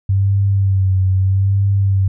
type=tone with vibrato; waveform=sine; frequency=96.6 Hz; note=G2; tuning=25 cents flat; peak=-11 dBFS; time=0.09-2.08 s; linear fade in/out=5 ms; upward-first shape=sine; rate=0.79 Hz; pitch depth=45 cents each way; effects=none